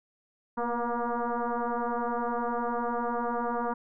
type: tone with frequency modulation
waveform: sine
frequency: 233.1 Hz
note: A#3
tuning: in tune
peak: -27 dBFS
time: 0.57-3.74 s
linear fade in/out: 10 ms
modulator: 238 Hz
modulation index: 4.4
effects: none